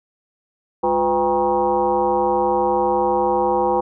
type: tone with frequency modulation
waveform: sine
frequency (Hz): 650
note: E5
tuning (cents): -24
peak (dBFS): -15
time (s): 0.83-3.81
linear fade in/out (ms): 10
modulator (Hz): 148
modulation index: 2.3
effects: none